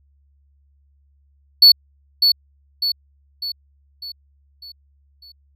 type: tone with echo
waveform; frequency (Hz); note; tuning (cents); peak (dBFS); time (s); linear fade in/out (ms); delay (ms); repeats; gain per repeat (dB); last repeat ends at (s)
triangle; 4435; C#8; 0; -4; 1.62-1.72; 5; 600; 6; -6; 5.32
effects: added 70 Hz sine -55 dBFS peak until 5.55 s